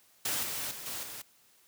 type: noise with level steps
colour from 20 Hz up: white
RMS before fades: -32 / -36 / -43 / -38 / -43 dBFS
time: 0.25-1.22 s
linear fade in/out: 5 ms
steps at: 0.43 / 0.71 / 0.86 / 1.03 s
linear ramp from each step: 2 ms
effects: white hiss -64 dBFS RMS until 1.67 s + high-pass 60 Hz 12 dB/octave